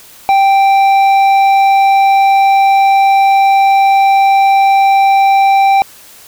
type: tone with tanh clipping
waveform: sine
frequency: 784 Hz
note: G5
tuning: in tune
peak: -7 dBFS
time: 0.29-5.82 s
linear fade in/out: 0 ms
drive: 9 dB
effects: white hiss -38 dBFS RMS until 6.27 s